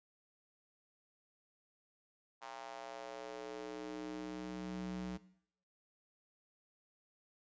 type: tone with high-pass filter sweep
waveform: square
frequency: 61.74 Hz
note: B1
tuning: in tune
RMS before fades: -45 dBFS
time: 2.41-5.18 s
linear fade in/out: 20 ms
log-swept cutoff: 870 to 150 Hz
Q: 2.5
effects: noise-tail reverb RT60 0.7 s tail -18 dB re dry + resampled to 16000 Hz